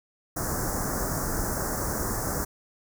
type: band-stop noise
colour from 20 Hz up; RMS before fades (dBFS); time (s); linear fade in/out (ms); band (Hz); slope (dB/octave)
pink; -29; 0.36-2.45; 10; 1700 to 5500; 48
effects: none